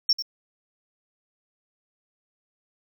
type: tone with echo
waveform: triangle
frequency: 5460 Hz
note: F8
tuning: 40 cents flat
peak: -13 dBFS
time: 0.09-0.13 s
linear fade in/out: 5 ms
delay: 94 ms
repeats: 1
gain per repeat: -13 dB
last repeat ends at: 0.224 s
effects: tanh soft clip ceiling -14 dBFS